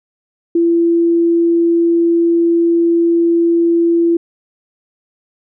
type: tone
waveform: sine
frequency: 337.8 Hz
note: E4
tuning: 42 cents sharp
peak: -9 dBFS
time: 0.55-4.17 s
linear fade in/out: 5 ms
effects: none